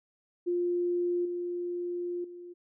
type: tone with level steps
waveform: sine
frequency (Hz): 351.5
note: F4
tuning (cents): +11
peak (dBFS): -26 / -31 / -42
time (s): 0.46-2.54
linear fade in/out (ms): 20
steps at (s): 1.25 / 2.24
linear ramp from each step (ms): 5
effects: none